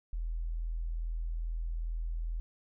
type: tone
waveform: sine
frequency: 41.2 Hz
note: E1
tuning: in tune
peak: -32 dBFS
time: 0.13-2.4 s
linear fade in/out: 0 ms
effects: none